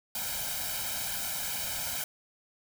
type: noise with comb filter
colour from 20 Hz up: white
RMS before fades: -34 dBFS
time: 0.15-2.04 s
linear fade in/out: 2 ms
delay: 1.3 ms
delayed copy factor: +1
effects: none